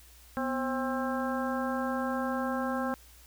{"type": "harmonic tone with a mistuned harmonic", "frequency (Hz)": 265.8, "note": "C4", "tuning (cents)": 27, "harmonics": [1, 2, 3, 4, 5, 6], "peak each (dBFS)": [-32, -35, -37, -38, -39, -40], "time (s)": [0.37, 2.94], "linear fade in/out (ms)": 0, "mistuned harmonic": 1, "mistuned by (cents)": -110, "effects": ["added 60 Hz sine -55 dBFS peak until 3.26 s", "white hiss -57 dBFS RMS until 3.26 s"]}